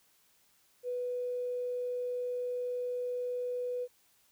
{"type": "tone with tanh clipping", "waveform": "triangle", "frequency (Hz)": 493.9, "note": "B4", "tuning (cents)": 0, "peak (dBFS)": -32, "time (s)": [0.83, 3.88], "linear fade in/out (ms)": 50, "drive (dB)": 3, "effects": ["white hiss -68 dBFS RMS until 4.31 s"]}